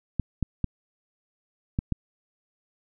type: clicks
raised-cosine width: 5 ms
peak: -12 dBFS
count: 5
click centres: 0.197 / 0.427 / 0.643 / 1.789 / 1.923 s
effects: none